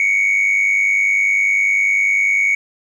sine tone with amplitude modulation, 2225 Hz, C#7, 6 cents sharp, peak -7 dBFS, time 0-2.55 s, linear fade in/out 2 ms, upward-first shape sine, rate 100 Hz, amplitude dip 80%, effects tanh soft clip ceiling -9 dBFS + 8-bit

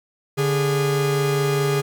45% pulse tone pair together, 144.96 / 410 Hz, D3 / G#4, -22 / -22 cents, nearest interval octave + tritone, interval 1800 cents, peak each -21 dBFS, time 0.37-1.82 s, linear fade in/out 20 ms, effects none

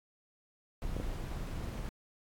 brown noise, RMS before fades -38 dBFS, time 0.82-1.89 s, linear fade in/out 0 ms
clicks, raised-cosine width 2 ms, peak -24 dBFS, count 2, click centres 0.966 / 1 s
effects AAC 64 kbps

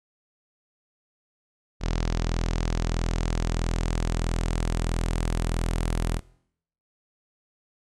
sawtooth tone with low-pass filter sweep, 41.55 Hz, E1, 15 cents sharp, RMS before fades -26 dBFS, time 1.8-6.21 s, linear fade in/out 50 ms, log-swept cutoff 5800 to 10000 Hz, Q 1.8, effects noise-tail reverb RT60 0.7 s tail -22 dB re dry

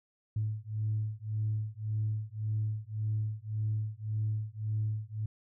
sine beating tone pair, 106.9 / 108.7 Hz, A2 / A2, -49 / -21 cents, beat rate 1.8 Hz, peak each -33 / -33 dBFS, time 0.36-5.26 s, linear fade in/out 5 ms, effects tanh soft clip ceiling -23 dBFS

